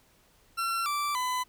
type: tone with pitch steps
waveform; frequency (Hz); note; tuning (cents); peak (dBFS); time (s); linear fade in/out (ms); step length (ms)
40% pulse; 1357 / 1167.8 / 1004.9; E6 / D6 / B5; +50 / -10 / +30; -27; 0.57-1.44; 20; 290
effects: pink hiss -63 dBFS RMS until 1.48 s